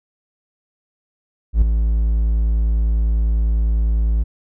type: tone with ADSR envelope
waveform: triangle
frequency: 55 Hz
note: A1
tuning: in tune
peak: -5 dBFS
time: 1.53-4.24 s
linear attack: 89 ms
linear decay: 5 ms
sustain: -7 dB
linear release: 17 ms
effects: none